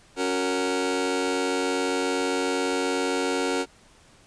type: chord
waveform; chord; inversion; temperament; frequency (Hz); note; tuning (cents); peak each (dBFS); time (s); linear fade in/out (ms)
sawtooth; F# major; second; just; 277.5 / 370 / 462.5; C#4 / F#4 / A#4; +2 / 0 / -14; -24; 0.16-3.66; 50
effects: pink hiss -55 dBFS RMS until 4.26 s + resampled to 22050 Hz